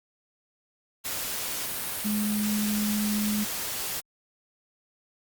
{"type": "tone in noise", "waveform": "sine", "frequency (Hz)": 210, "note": "G#3", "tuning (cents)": 19, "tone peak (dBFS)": -25, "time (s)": [2.04, 3.45], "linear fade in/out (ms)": 20, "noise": "white", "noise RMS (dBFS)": -32, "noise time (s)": [1.04, 4.01], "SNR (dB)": 4, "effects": ["Opus 48 kbps"]}